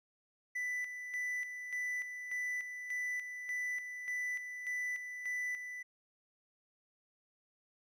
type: tone with tremolo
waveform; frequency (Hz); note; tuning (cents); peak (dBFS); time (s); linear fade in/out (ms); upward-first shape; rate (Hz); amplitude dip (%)
triangle; 1987; B6; +10; -33; 0.55-5.83; 10; square; 1.7; 55
effects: none